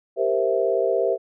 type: chord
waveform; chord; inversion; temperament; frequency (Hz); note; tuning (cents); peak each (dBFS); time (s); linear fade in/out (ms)
sine; C dominant seventh; second; equal; 392 / 466.2 / 523.3 / 659.3; G4 / Bb4 / C5 / E5; 0 / 0 / 0 / 0; -24; 0.16-1.18; 50
effects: none

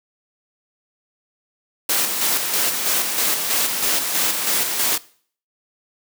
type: noise with tremolo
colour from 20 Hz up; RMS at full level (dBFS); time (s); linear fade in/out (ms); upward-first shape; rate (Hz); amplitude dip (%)
white; -19; 1.89-4.98; 5; square; 3.1; 40
effects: noise-tail reverb RT60 0.5 s tail -20 dB re dry + high-pass 200 Hz 12 dB/octave

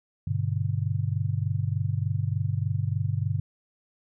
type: chord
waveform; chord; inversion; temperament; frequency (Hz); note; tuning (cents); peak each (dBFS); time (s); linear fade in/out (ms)
sine; G major; none; equal with one note detuned; 100.12 / 123.47 / 146.83; G2 / B2 / D3; +37 / 0 / 0; -27 / -29 / -30; 0.27-3.4; 5
effects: none

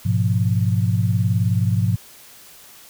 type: chord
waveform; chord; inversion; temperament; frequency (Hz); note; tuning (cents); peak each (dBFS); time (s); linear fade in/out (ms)
sine; F diminished; first; equal with one note detuned; 103.83 / 122.83 / 174.61; Ab2 / Cb3 / F3; 0 / -9 / 0; -18 / -21 / -23; 0.05-1.96; 10
effects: white hiss -45 dBFS RMS until 2.89 s

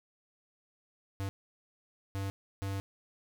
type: tone bursts at uneven times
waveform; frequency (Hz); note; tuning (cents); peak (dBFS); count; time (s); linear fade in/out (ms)
square; 98; G2; 0; -34; 3; 1.2-1.29 / 2.15-2.3 / 2.62-2.8; 0
effects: none

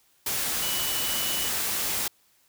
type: tone in noise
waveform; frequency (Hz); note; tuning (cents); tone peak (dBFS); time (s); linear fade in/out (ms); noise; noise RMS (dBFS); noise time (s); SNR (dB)
sine; 2960; F#7; 0; -33; 0.62-1.49; 5; white; -28; 0.26-2.08; -8
effects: white hiss -64 dBFS RMS until 2.48 s

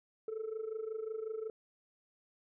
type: tone with amplitude modulation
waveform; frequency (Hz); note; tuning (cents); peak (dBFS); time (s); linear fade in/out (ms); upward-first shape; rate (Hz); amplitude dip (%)
sine; 440; A4; 0; -32; 0.28-1.5; 2; sine; 25.5; 80
effects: tanh soft clip ceiling -33 dBFS

